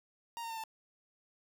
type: tone with pitch steps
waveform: 45% pulse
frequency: 932.3 / 917.3 / 902.6 / 888.1 Hz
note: A#5 / A#5 / A5 / A5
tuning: 0 / -28 / +44 / +16 cents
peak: -39 dBFS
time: 0.37-0.638 s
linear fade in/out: 0 ms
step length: 67 ms
effects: none